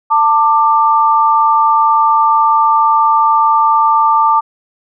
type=tone pair together; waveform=sine; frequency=892.7 / 1183 Hz; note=A5 / D6; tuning=+25 / +12 cents; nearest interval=perfect fourth; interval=487 cents; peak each=-10 dBFS; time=0.1-4.41 s; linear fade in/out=20 ms; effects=none